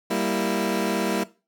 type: chord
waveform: 20% pulse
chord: E diminished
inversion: first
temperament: equal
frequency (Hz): 196 / 233.1 / 329.6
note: G3 / Bb3 / E4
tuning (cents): 0 / 0 / 0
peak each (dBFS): -22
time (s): 0.1-1.24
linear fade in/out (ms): 10
effects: noise-tail reverb RT60 0.3 s tail -18 dB re dry